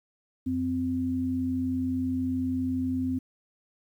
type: tone pair together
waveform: sine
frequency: 90.3 / 258.5 Hz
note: F#2 / C4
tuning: -42 / -21 cents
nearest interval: octave + tritone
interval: 1821 cents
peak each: -34 / -26 dBFS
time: 0.46-3.19 s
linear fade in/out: 10 ms
effects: 10-bit